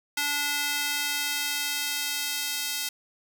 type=tone with high-pass filter sweep; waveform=square; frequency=290.2 Hz; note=D4; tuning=21 cents flat; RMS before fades=-29 dBFS; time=0.17-2.89 s; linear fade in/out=5 ms; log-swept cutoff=1700 to 3500 Hz; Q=0.75; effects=none